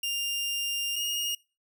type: tone pair in turn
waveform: sawtooth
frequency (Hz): 2800 / 2852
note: F7 / F7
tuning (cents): +4 / +36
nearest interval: unison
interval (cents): 32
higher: second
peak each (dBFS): -25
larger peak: neither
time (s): 0.03-0.96 / 0.96-1.35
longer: first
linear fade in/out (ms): 5
effects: noise-tail reverb RT60 0.3 s tail -22 dB re dry